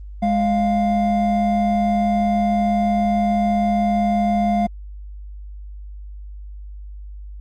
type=tone pair together; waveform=triangle; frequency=207.7 / 698.5 Hz; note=G#3 / F5; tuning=0 / 0 cents; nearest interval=octave + major sixth; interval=2100 cents; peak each=-16 / -17 dBFS; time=0.22-4.67 s; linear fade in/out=10 ms; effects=added 50 Hz sine -32 dBFS peak until 7.4 s + Opus 32 kbps